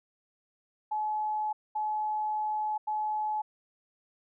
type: tone bursts at uneven times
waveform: sine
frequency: 854 Hz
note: G#5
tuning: 48 cents sharp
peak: -28 dBFS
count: 3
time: 0.91-1.53 / 1.75-2.78 / 2.87-3.42 s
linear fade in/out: 10 ms
effects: none